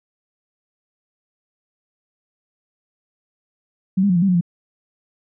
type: tone with pitch steps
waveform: sine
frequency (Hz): 189 / 202.4 / 179.8 / 170.7 / 196.3 / 180.7 / 172.2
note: F#3 / G#3 / F#3 / F3 / G3 / F#3 / F3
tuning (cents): +37 / -44 / -49 / -39 / +3 / -41 / -24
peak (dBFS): -13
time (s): 3.97-4.411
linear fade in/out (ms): 10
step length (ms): 63
effects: none